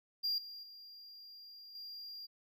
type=tone with level steps; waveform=triangle; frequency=4786 Hz; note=D8; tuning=32 cents sharp; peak=-31 / -45 / -50 / -44 dBFS; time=0.23-2.27 s; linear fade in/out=20 ms; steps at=0.38 / 0.63 / 1.75 s; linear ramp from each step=2 ms; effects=none